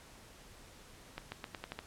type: accelerating click train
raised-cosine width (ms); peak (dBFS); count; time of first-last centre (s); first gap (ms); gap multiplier
0.3; -24; 7; 1.18-1.79; 140; 0.87
effects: pink hiss -56 dBFS RMS until 1.86 s + low-pass 11000 Hz 12 dB/octave